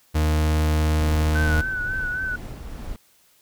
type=tone; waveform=40% pulse; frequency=77.2 Hz; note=D#2; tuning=13 cents flat; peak=-17 dBFS; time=0.14-1.62 s; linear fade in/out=20 ms
type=noise with tremolo; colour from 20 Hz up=brown; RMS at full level=-32 dBFS; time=1-2.96 s; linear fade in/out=0 ms; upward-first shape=triangle; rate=2.3 Hz; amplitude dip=30%
type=tone with vibrato; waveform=sine; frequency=1501 Hz; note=F#6; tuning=24 cents sharp; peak=-24 dBFS; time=1.35-2.36 s; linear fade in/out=5 ms; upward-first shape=sine; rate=3.7 Hz; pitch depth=45 cents each way
effects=white hiss -59 dBFS RMS until 3.41 s